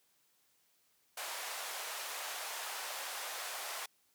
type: band-pass noise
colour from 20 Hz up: pink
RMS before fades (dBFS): -42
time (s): 1.17-3.86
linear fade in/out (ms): 5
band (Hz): 620 to 16000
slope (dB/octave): 24
effects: white hiss -73 dBFS RMS until 4.14 s + high-pass 80 Hz 12 dB/octave